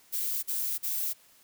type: noise bursts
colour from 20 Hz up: violet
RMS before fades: -31 dBFS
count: 3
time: 0.12-1.136 s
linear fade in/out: 20 ms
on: 310 ms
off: 43 ms
effects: white hiss -60 dBFS RMS until 1.43 s